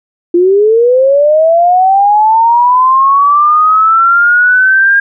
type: linear sweep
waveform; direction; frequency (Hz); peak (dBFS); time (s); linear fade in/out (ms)
sine; up; 340.4 to 1620; -4; 0.34-5; 5
effects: none